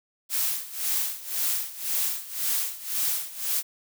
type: noise with tremolo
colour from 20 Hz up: blue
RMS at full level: -25 dBFS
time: 0.29-3.63 s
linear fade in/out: 50 ms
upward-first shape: sine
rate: 1.9 Hz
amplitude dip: 85%
effects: none